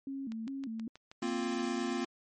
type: tone with vibrato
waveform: sine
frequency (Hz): 246.9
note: B3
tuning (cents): 0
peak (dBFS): -36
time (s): 0.07-0.88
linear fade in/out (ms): 2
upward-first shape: square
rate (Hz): 2.5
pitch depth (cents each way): 170
type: click train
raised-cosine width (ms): 0.2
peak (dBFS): -32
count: 9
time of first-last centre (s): 0.32-1.592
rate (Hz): 6.29
type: chord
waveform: square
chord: Bb suspended second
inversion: none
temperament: equal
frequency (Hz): 233.1 / 261.6 / 349.2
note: Bb3 / C4 / F4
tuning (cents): 0 / 0 / 0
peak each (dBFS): -37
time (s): 1.22-2.05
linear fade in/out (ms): 5
effects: MP3 32 kbps